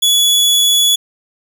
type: tone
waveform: sawtooth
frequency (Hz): 3401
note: G#7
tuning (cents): +40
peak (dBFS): -6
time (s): 0.02-0.96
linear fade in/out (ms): 10
effects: none